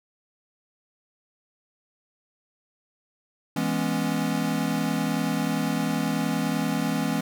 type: chord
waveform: square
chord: C# minor seventh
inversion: first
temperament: equal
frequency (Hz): 164.81 / 207.7 / 246.9 / 277.2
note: E3 / G#3 / B3 / C#4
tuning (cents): 0 / 0 / 0 / 0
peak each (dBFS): -30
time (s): 3.56-7.21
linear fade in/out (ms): 5
effects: none